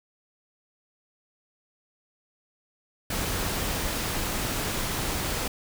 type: noise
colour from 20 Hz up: pink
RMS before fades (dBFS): -29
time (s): 3.1-5.48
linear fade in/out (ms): 5
effects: none